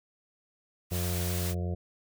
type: high-pass noise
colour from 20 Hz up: white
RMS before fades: -37 dBFS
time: 0.9-1.55 s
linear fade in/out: 50 ms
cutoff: 670 Hz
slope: 48 dB/octave
type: harmonic tone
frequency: 88.4 Hz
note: F2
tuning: 22 cents sharp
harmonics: 1 / 2 / 4 / 5 / 6 / 7 / 8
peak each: -30 / -36 / -42 / -44 / -46 / -47 / -48 dBFS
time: 0.91-1.75 s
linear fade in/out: 10 ms
effects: none